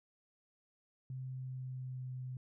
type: tone with pitch glide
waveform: sine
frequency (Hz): 130 to 127.84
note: C3 to C3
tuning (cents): -11 to -40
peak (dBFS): -40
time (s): 1.1-2.37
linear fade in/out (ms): 2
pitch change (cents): -29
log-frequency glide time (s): 1.23-2.12
effects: none